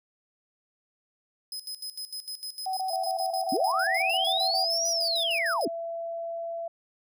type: tone with tremolo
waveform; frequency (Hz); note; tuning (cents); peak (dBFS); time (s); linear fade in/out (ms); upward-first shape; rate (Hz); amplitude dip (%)
sawtooth; 5060; D#8; +28; -31; 1.52-5.65; 2; square; 6.6; 80
type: tone bursts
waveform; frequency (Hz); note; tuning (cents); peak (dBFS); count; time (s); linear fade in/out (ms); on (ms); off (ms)
sine; 757; F#5; +39; -27; 15; 2.66-4.646; 5; 110; 24
type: tone with pitch glide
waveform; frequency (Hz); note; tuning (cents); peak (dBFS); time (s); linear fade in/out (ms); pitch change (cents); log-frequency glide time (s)
sine; 667 to 671.6; E5 to E5; +20 to +32; -31; 2.9-6.68; 5; +12; 4.47-6.5
type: linear two-way sweep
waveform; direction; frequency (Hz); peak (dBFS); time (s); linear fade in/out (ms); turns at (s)
sine; up then down; 222.9 to 5920 to 222.9; -25; 3.52-5.68; 5; 4.88
effects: none